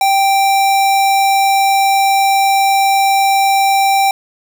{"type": "tone", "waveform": "square", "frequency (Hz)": 784, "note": "G5", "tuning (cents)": 0, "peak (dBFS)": -10, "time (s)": [0.01, 4.11], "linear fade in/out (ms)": 2, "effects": []}